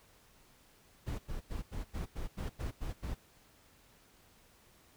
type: noise bursts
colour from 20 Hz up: brown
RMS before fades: -38 dBFS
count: 10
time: 1.06-3.152 s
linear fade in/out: 20 ms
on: 130 ms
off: 88 ms
effects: pink hiss -64 dBFS RMS until 4.96 s